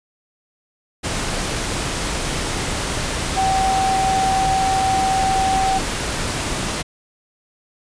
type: tone in noise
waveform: sine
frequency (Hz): 767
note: G5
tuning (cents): -38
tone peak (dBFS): -16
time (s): 3.36-5.79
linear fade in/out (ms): 20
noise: pink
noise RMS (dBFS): -23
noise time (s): 1.03-6.83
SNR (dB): +4
effects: resampled to 22050 Hz